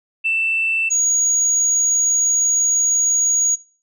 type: tone pair in turn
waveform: sine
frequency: 2664 / 6713 Hz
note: E7 / G#8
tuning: +18 / +18 cents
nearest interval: octave + major third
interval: 1600 cents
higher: second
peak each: -15 / -13 dBFS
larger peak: second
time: 0.24-0.9 / 0.9-3.56 s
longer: second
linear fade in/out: 20 ms
effects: noise-tail reverb RT60 0.4 s tail -23 dB re dry + tanh soft clip ceiling -9 dBFS